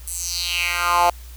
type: tone with high-pass filter sweep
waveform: 10% pulse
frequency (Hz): 174.6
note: F3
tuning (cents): 0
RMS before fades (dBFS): -21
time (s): 0.07-1.1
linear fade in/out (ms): 5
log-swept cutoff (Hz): 9600 to 720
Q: 3.5
effects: added 60 Hz sine -36 dBFS peak until 1.36 s + white hiss -47 dBFS RMS until 1.36 s